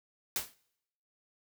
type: noise with exponential decay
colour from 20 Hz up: white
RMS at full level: -29 dBFS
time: 0.36-0.54 s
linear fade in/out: 1 ms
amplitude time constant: 39 ms
effects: noise-tail reverb RT60 0.8 s tail -24 dB re dry